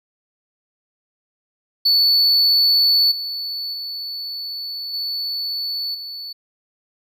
triangle tone with level steps, 4458 Hz, C#8, 9 cents sharp, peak -11 / -23 / -25 / -21 / -28 dBFS, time 1.85-6.33 s, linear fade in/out 10 ms, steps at 3.11 / 3.73 / 4.93 / 5.94 s, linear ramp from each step 10 ms, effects none

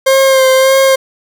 40% pulse tone with vibrato, 530 Hz, C5, 22 cents sharp, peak -5 dBFS, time 0.06-0.96 s, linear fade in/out 10 ms, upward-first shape sine, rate 1.7 Hz, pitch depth 24 cents each way, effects none

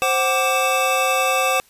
square tone cluster, 525 / 751 / 1173 / 2636 Hz, C5 / F#5 / D6 / E7, +6 / +26 / -2 / -1 cents, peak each -23 dBFS, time 0.02-1.6 s, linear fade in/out 0 ms, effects white hiss -54 dBFS RMS until 1.69 s + resampled to 32000 Hz

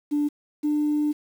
sine tone pair in turn, 293.5 / 298.1 Hz, D4 / D4, -1 / +26 cents, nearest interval unison, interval 27 cents, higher second, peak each -19 dBFS, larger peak neither, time 0.11-0.29 / 0.63-1.13 s, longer second, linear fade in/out 20 ms, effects tanh soft clip ceiling -16 dBFS + 8-bit

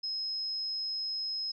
sine tone, 5130 Hz, E8, 48 cents flat, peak -32 dBFS, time 0.03-1.52 s, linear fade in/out 10 ms, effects none

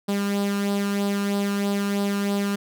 sawtooth tone with flanger, 201 Hz, G3, 44 cents sharp, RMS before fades -24 dBFS, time 0.08-2.56 s, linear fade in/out 10 ms, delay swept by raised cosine 0.22 to 0.75 ms, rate 3.1 Hz, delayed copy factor +0.55, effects none

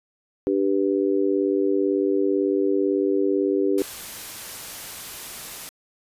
harmonic tone, 98 Hz, G2, in tune, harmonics 3 / 4 / 5, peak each -23 / -21 / -27 dBFS, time 0.47-3.82 s, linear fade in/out 0 ms
white noise, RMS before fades -36 dBFS, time 3.78-5.69 s, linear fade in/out 0 ms
effects resampled to 32000 Hz

